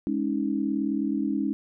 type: chord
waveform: sine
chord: Ab suspended fourth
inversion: none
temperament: equal with one note detuned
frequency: 207.7 / 277.2 / 316 Hz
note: Ab3 / Db4 / Eb4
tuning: 0 / 0 / +27 cents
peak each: -29 / -27 / -29 dBFS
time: 0.07-1.53 s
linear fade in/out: 0 ms
effects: none